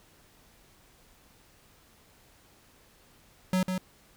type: tone with echo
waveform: square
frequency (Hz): 185.3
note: F#3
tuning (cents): +3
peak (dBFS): -24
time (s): 3.53-3.63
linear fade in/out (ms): 2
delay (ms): 150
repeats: 1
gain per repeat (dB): -5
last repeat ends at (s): 3.78
effects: pink hiss -60 dBFS RMS until 4.16 s